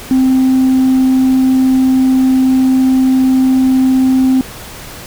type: tone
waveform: sine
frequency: 260.7 Hz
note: C4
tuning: 6 cents flat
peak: -5 dBFS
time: 0.11-4.41 s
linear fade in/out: 0 ms
effects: tanh soft clip ceiling -5 dBFS + pink hiss -30 dBFS RMS until 5.06 s